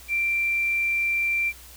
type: tone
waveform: sine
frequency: 2357 Hz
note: D7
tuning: 6 cents sharp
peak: -21 dBFS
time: 0.08-1.53 s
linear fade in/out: 50 ms
effects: added 61 Hz sine -48 dBFS peak until 1.76 s + white hiss -47 dBFS RMS until 1.76 s